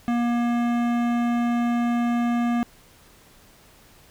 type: tone with hard clipping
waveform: sine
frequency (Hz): 238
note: A#3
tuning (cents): +36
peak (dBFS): -22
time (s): 0.08-2.63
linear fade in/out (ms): 0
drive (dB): 16
effects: pink hiss -53 dBFS RMS until 4.1 s